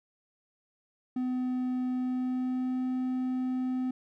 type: tone with pitch glide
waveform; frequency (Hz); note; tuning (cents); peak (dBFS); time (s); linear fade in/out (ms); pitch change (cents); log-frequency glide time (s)
triangle; 252.9 to 255.5; B3 to C4; +41 to -41; -26; 1.16-3.91; 5; +18; 1.91-2.84
effects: none